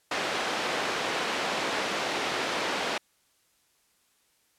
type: band-pass noise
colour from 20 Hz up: pink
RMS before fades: -30 dBFS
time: 0.11-2.98 s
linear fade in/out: 5 ms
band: 390 to 4100 Hz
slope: 12 dB/octave
effects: white hiss -68 dBFS RMS until 4.58 s + low-pass 12000 Hz 12 dB/octave